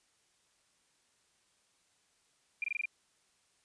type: tone bursts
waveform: sine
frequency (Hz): 2397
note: D7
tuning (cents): +35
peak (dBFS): -31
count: 6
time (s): 2.62-2.856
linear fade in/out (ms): 2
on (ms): 21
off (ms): 22
effects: white hiss -72 dBFS RMS until 3.64 s + resampled to 22050 Hz